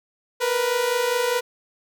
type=tone pair together; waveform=sawtooth; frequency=470 / 494.9 Hz; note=A#4 / B4; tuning=+14 / +4 cents; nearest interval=minor second; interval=90 cents; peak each=-21 / -18 dBFS; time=0.4-1.41 s; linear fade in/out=20 ms; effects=none